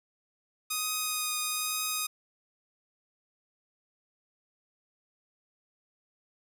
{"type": "tone with vibrato", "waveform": "5% pulse", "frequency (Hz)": 1244.5, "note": "D#6", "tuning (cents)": 0, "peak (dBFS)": -18, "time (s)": [0.7, 2.07], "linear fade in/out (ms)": 10, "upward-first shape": "triangle", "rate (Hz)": 1.1, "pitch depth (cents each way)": 15, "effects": []}